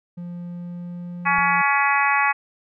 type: tone with pitch glide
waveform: triangle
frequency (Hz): 174.61 to 175.62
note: F3 to F3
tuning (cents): 0 to +10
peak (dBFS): -28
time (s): 0.17-1.62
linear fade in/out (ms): 10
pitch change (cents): +10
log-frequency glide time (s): 0.46-1.25
type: harmonic tone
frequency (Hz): 281.3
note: C#4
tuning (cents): +26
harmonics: 3 / 4 / 5 / 6 / 7 / 8 / 9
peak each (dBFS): -22 / -22 / -27 / -25 / -23 / -28 / -26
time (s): 1.25-2.33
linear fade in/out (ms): 20
type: click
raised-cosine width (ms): 5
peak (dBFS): -26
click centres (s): 1.385
effects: none